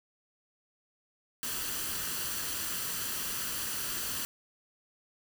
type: noise with comb filter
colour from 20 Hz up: white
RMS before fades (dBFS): -35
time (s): 1.43-4.25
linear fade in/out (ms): 0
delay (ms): 0.67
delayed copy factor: +0.5
effects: none